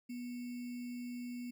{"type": "tone with sample-and-hold", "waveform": "sine", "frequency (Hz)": 243.9, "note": "B3", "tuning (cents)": -21, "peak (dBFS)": -40, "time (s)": [0.09, 1.51], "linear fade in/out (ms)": 10, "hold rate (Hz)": 2450, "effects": []}